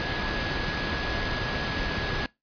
sine tone in noise, 1675 Hz, G#6, 14 cents sharp, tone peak -34 dBFS, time 0-2.26 s, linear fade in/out 0 ms, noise pink, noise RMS -29 dBFS, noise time 0-2.26 s, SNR -8 dB, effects noise-tail reverb RT60 0.2 s tail -22 dB re dry + resampled to 11025 Hz

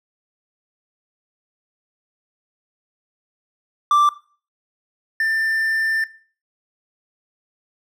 triangle tone pair in turn, 1174.7 / 1785.4 Hz, D6 / A6, 0 / +25 cents, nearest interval perfect fifth, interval 725 cents, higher second, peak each -10 / -15 dBFS, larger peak first, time 3.91-4.09 / 5.2-6.04 s, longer second, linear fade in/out 2 ms, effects noise-tail reverb RT60 0.4 s tail -18 dB re dry

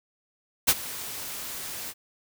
white noise with ADSR envelope, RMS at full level -17 dBFS, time 0.67-1.94 s, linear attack 20 ms, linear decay 46 ms, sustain -19 dB, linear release 49 ms, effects none

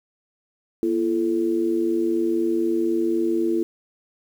sine tone with amplitude modulation, 338.1 Hz, E4, 44 cents sharp, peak -15 dBFS, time 0.83-3.63 s, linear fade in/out 0 ms, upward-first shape sine, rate 99.9 Hz, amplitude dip 85%, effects 8-bit

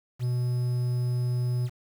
triangle tone with quantisation, 123.47 Hz, B2, in tune, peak -22 dBFS, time 0.19-1.7 s, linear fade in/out 50 ms, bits 8, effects none

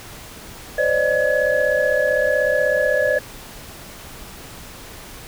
sine tone cluster, 513 / 574 / 610 / 1693 Hz, C5 / D5 / D#5 / G#6, -34 / -40 / -34 / +33 cents, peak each -21 dBFS, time 0.78-3.19 s, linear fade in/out 5 ms, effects pink hiss -38 dBFS RMS until 5.27 s

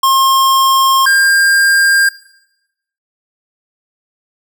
square tone pair in turn, 1070 / 1603.2 Hz, C6 / G6, +38 / +38 cents, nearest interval perfect fifth, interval 700 cents, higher second, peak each -8 dBFS, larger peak neither, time 0.03-1.06 / 1.06-2.09 s, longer neither, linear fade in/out 5 ms, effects noise-tail reverb RT60 0.9 s tail -19 dB re dry

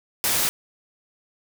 white noise, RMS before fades -22 dBFS, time 0.24-0.49 s, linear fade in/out 0 ms, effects none

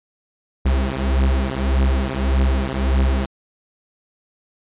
45% pulse beating tone pair, 65.41 / 67.11 Hz, C2 / C2, 0 / +45 cents, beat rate 1.7 Hz, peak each -19 dBFS, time 0.65-3.26 s, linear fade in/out 10 ms, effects resampled to 8000 Hz

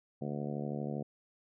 harmonic tone, 72.6 Hz, D2, 19 cents flat, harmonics 2 / 3 / 4 / 5 / 6 / 7 / 8 / 9 / 10, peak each -39 / -39 / -45 / -45 / -46 / -45 / -50 / -49 / -50 dBFS, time 0.21-1.03 s, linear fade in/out 10 ms, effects none

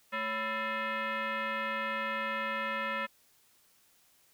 sine tone with frequency modulation, 220 Hz, A3, in tune, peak -31 dBFS, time 0.12-3.07 s, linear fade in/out 20 ms, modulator 776 Hz, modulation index 2.9, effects white hiss -66 dBFS RMS until 4.33 s

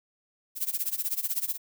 violet noise with tremolo, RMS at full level -27 dBFS, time 0.55-1.58 s, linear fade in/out 50 ms, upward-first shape sine, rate 16 Hz, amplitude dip 90%, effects none

